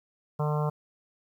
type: harmonic tone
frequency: 150.1 Hz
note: D3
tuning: 38 cents sharp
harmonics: 1 / 3 / 4 / 5 / 6 / 7 / 8 / 9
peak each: -26 / -34 / -36 / -38 / -39 / -37 / -43 / -44 dBFS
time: 0.39-0.7 s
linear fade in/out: 10 ms
effects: 10-bit